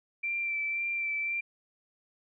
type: tone with vibrato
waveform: sine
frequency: 2347 Hz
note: D7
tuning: 2 cents flat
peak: -29 dBFS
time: 0.23-1.41 s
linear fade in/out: 10 ms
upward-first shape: sine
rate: 1.9 Hz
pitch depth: 20 cents each way
effects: none